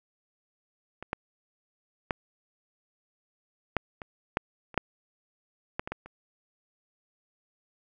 clicks, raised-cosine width 0.5 ms, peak -24 / -14 / -12 / -9 / -24 / -9 / -30 / -7 / -14 / -20 / -18 / -30 dBFS, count 12, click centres 1.026 / 1.131 / 2.108 / 3.767 / 4.018 / 4.371 / 4.743 / 4.777 / 5.795 / 5.875 / 5.92 / 6.06 s, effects none

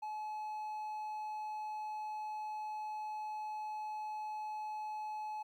triangle tone, 855 Hz, A5, 50 cents flat, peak -37 dBFS, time 0.02-5.43 s, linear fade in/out 10 ms, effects 13-bit

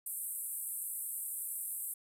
white band-pass noise, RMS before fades -40 dBFS, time 0.06-1.94 s, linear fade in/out 5 ms, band 8100 to 14000 Hz, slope 96 dB/octave, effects none

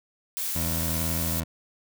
blue noise, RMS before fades -30 dBFS, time 0.37-1.4 s, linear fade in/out 0 ms
20% pulse tone with vibrato, 81.7 Hz, E2, 15 cents flat, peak -23 dBFS, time 0.55-1.44 s, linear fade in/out 10 ms, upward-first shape square, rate 11 Hz, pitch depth 9 cents each way
effects none

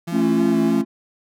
35% pulse tone with vibrato, 167.8 Hz, E3, 31 cents sharp, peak -24 dBFS, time 0.07-0.82 s, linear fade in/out 10 ms, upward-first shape sine, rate 3.2 Hz, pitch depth 46 cents each way
triangle chord, A augmented, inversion none, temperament just, 220 / 275 / 343.8 Hz, A3 / C#4 / E#4, 0 / -14 / -27 cents, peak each -17 / -18 / -19 dBFS, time 0.11-0.85 s, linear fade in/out 50 ms
effects none

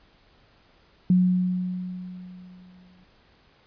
sine tone with exponential decay, 182 Hz, F#3, 28 cents flat, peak -14 dBFS, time 1.1-3.04 s, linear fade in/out 2 ms, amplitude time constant 420 ms, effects pink hiss -59 dBFS RMS until 3.66 s + resampled to 11025 Hz

